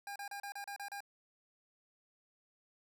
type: tone bursts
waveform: 25% pulse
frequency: 806 Hz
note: G5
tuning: 48 cents sharp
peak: -38 dBFS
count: 8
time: 0.07-1.005 s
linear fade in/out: 2 ms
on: 88 ms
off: 33 ms
effects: none